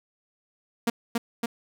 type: tone with echo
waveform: sawtooth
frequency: 233.1 Hz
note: A#3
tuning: in tune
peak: -17 dBFS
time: 0.87-0.9 s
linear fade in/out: 5 ms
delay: 280 ms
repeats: 2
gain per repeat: -2 dB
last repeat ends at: 1.46 s
effects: none